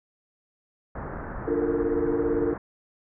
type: low-pass noise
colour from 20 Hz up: pink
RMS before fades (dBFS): -35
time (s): 0.95-2.58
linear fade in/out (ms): 5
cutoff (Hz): 1700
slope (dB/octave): 48
type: chord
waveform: sine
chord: Bb major seventh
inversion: first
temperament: equal with one note detuned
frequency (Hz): 293.7 / 349.2 / 448.5 / 466.2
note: D4 / F4 / A4 / Bb4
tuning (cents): 0 / 0 / +33 / 0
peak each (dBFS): -28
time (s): 1.47-2.54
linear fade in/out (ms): 10
effects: none